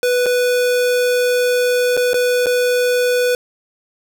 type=tone with dropouts; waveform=square; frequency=493.9 Hz; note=B4; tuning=in tune; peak=-14 dBFS; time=0.03-3.35 s; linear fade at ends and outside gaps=1 ms; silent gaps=0.26-0.264 / 1.968-1.974 / 2.133-2.142 / 2.46-2.467 s; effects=none